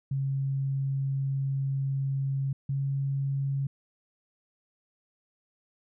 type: tone pair in turn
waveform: sine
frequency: 136.4 / 137.67 Hz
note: C#3 / C#3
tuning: -28 / -12 cents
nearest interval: unison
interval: 16 cents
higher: second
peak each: -26 dBFS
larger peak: neither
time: 0.11-2.53 / 2.69-3.67 s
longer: first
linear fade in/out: 5 ms
effects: none